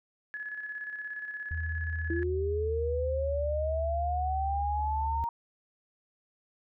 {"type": "tone with tremolo", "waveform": "sine", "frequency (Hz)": 1700, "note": "G#6", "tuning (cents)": 40, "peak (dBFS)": -34, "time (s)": [0.34, 2.23], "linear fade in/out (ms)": 0, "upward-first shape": "square", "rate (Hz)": 17, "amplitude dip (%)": 45}
{"type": "tone with pitch glide", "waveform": "sine", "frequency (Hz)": [81.1, 73.09], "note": ["E2", "D2"], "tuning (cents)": [-28, -8], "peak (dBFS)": -31, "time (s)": [1.51, 5.24], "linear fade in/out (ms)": 0, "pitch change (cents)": -180, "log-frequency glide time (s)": [2.18, 3.41]}
{"type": "linear sweep", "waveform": "sine", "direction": "up", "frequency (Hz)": [329.6, 937], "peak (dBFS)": -29, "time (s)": [2.1, 5.29], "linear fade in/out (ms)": 2}
{"effects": []}